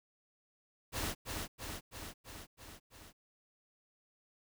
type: noise with echo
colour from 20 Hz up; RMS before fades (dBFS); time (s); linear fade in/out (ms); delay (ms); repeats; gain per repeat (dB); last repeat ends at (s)
pink; -37; 0.92-1.15; 50; 330; 6; -3; 3.13
effects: none